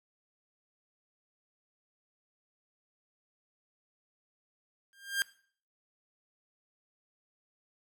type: tone with exponential growth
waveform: sawtooth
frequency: 1600 Hz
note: G6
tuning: 35 cents sharp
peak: -21 dBFS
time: 4.93-5.22 s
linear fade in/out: 0 ms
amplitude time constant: 63 ms
effects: noise-tail reverb RT60 0.5 s tail -20 dB re dry